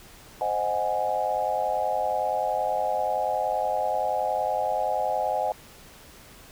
sine chord, Ab dominant seventh, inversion first, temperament equal, 523.3 / 622.3 / 740 / 830.6 Hz, C5 / Eb5 / Gb5 / Ab5, 0 / 0 / 0 / 0 cents, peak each -31 / -29 / -28 / -28 dBFS, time 0.41-5.52 s, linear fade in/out 2 ms, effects pink hiss -49 dBFS RMS until 6.51 s

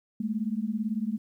sine beating tone pair, 207.7 / 225.7 Hz, G#3 / A3, 0 / +44 cents, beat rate 18 Hz, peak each -30 dBFS, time 0.2-1.18 s, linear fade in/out 5 ms, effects 11-bit

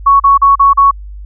sine tone bursts, 1112 Hz, C#6, 5 cents sharp, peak -3 dBFS, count 5, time 0.06-0.912 s, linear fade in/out 10 ms, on 140 ms, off 38 ms, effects added 50 Hz sine -25 dBFS peak until 1.25 s

